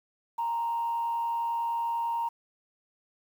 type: tone with frequency modulation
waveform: sine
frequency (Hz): 930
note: A#5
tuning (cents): -4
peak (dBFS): -26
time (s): 0.38-2.29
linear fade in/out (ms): 10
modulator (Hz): 109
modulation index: 0.26
effects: tanh soft clip ceiling -23 dBFS + 9-bit